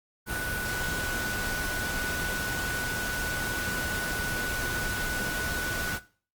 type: tone in noise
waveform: sine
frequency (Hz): 1480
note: F#6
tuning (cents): 0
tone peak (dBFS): -32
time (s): 0.26-6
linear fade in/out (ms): 50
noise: pink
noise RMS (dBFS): -33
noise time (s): 0.26-6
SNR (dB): -2
effects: noise-tail reverb RT60 0.4 s tail -17 dB re dry + Opus 32 kbps